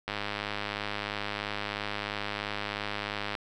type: click train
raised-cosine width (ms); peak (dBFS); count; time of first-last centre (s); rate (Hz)
0.3; -16; 338; 0.08-3.352; 103
effects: none